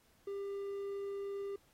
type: tone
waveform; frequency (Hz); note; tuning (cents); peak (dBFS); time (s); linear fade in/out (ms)
triangle; 398.2; G4; +27; -36; 0.27-1.56; 5
effects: pink hiss -70 dBFS RMS until 1.73 s + AAC 48 kbps